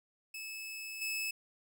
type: tone with level steps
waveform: sawtooth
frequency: 2603 Hz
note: E7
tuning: 22 cents flat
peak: -38 / -31 dBFS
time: 0.34-1.31 s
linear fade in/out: 5 ms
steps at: 1.01 s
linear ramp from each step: 10 ms
effects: none